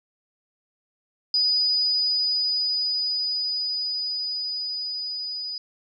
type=tone with level ramp; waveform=sine; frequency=4956 Hz; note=D#8; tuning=8 cents flat; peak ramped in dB=-18 to -29 dBFS; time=1.34-5.58 s; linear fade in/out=2 ms; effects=none